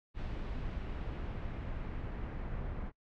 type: noise with low-pass filter sweep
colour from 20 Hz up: brown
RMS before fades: -39 dBFS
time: 0.14-2.92 s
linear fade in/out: 50 ms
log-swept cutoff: 3300 to 1800 Hz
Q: 1.1
effects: noise-tail reverb RT60 0.1 s tail -24 dB re dry